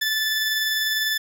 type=tone with tremolo; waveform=20% pulse; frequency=1749 Hz; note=A6; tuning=11 cents flat; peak=-15 dBFS; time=0.01-1.18 s; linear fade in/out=10 ms; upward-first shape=sine; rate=20 Hz; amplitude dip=25%; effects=none